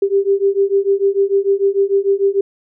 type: beating tone pair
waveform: sine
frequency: 392 / 398.7 Hz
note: G4 / G4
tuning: 0 / +29 cents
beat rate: 6.7 Hz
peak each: -15 dBFS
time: 0.02-2.41 s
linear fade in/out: 5 ms
effects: none